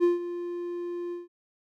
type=tone with ADSR envelope; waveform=triangle; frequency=349.2 Hz; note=F4; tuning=in tune; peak=-15 dBFS; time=0-1.28 s; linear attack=36 ms; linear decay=150 ms; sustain=-14 dB; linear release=160 ms; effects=none